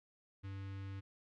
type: tone with notch filter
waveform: square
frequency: 97.5 Hz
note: G2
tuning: 9 cents flat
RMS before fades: -45 dBFS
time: 0.43-1.01 s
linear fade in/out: 20 ms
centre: 650 Hz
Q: 0.68
effects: low-pass 3000 Hz 12 dB/octave